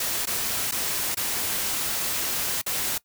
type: noise with dropouts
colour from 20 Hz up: white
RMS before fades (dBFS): -27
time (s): 0-2.98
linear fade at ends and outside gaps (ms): 5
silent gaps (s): 0.256-0.27 / 0.712-0.72 / 1.147-1.17 / 2.616-2.663
effects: noise-tail reverb RT60 0.1 s tail -21 dB re dry